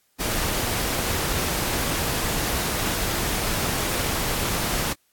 pink noise, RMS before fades -25 dBFS, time 0.19-4.94 s, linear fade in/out 20 ms, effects white hiss -66 dBFS RMS until 5.12 s + AAC 64 kbps

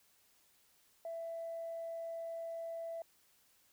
sine tone, 664 Hz, E5, 12 cents sharp, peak -39 dBFS, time 1.05-3.02 s, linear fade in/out 2 ms, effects tanh soft clip ceiling -35 dBFS + white hiss -70 dBFS RMS until 3.72 s

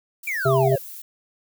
violet noise, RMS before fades -38 dBFS, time 0.23-1.02 s, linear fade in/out 5 ms
triangle exponential sweep, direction down, 2431 to 523.3 Hz, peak -22 dBFS, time 0.27-0.78 s, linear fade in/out 5 ms
harmonic tone, 133.2 Hz, C3, 31 cents sharp, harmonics 1 / 3 / 5, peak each -20 / -20 / -20 dBFS, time 0.45-0.76 s, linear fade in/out 10 ms
effects none

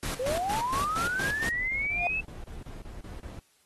pink noise with tremolo, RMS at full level -34 dBFS, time 0.03-1.49 s, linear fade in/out 0 ms, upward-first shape square, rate 4.3 Hz, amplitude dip 70%
sine linear sweep, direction up, 481.5 to 2637 Hz, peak -27 dBFS, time 0.19-2.21 s, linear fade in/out 10 ms
brown noise bursts, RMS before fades -41 dBFS, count 10, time 1.52-3.39 s, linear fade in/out 2 ms, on 160 ms, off 30 ms
triangle tone with exponential growth, 705 Hz, F5, 16 cents sharp, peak -21 dBFS, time 1.87-2.07 s, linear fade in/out 1 ms, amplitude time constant 42 ms
effects white hiss -66 dBFS RMS until 3.65 s + AAC 32 kbps

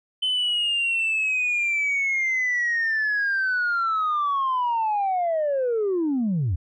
sine linear sweep, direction down, 3054 to 75.2 Hz, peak -19 dBFS, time 0.22-6.56 s, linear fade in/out 10 ms, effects tanh soft clip ceiling -18 dBFS

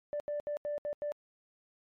sine tone bursts at uneven times, 588 Hz, D5, 2 cents sharp, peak -31 dBFS, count 6, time 0.13-0.2 / 0.28-0.4 / 0.47-0.57 / 0.65-0.78 / 0.85-0.93 / 1.02-1.12 s, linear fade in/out 0 ms, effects tanh soft clip ceiling -29 dBFS + MP3 64 kbps

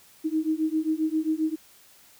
sine beating tone pair, 311.1 / 318.6 Hz, D#4 / D#4, 0 / +41 cents, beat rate 7.5 Hz, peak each -26 dBFS, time 0.24-1.56 s, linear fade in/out 20 ms, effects white hiss -55 dBFS RMS until 2.19 s

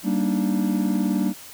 triangle chord, Eb major seventh, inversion first, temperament just, 194.45 / 233.3 / 291.7 / 311.1 Hz, G3 / Bb3 / D4 / Eb4, -14 / +2 / -12 / 0 cents, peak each -21 / -23 / -24 / -27 dBFS, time 0.03-1.34 s, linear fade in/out 50 ms, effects white hiss -42 dBFS RMS until 1.53 s

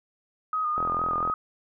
sine tone with vibrato, 1241 Hz, D#6, 5 cents flat, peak -24 dBFS, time 0.53-1.34 s, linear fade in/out 2 ms, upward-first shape square, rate 4.3 Hz, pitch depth 28 cents each way
click train, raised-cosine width 1 ms, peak -19 dBFS, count 23, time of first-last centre 0.78-1.299 s, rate 42.4 Hz
effects none

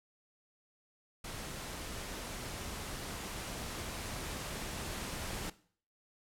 pink noise with level ramp, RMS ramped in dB -43 to -40 dBFS, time 1.24-5.5 s, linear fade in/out 5 ms, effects noise-tail reverb RT60 0.5 s tail -18 dB re dry + low-pass 12000 Hz 12 dB/octave

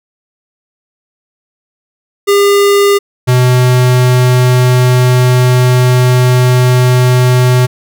square tone pair in turn, 403 / 125.7 Hz, G4 / B2, +48 / +31 cents, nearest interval octave + minor sixth, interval 2017 cents, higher first, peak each -6 dBFS, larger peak neither, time 2.27-2.99 / 3.27-7.67 s, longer second, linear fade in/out 20 ms, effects none

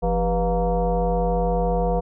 sine tone with frequency modulation, 267.1 Hz, C4, 36 cents sharp, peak -18 dBFS, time 0.02-2.01 s, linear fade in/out 20 ms, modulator 220 Hz, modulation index 2.3, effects none

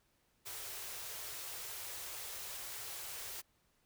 white band-stop noise, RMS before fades -45 dBFS, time 0.45-3.42 s, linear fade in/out 20 ms, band 140 to 340 Hz, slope 48 dB/octave, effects pink hiss -75 dBFS RMS until 3.85 s

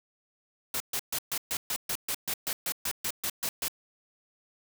white noise bursts, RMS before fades -31 dBFS, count 16, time 0.74-3.682 s, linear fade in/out 2 ms, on 62 ms, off 130 ms, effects none

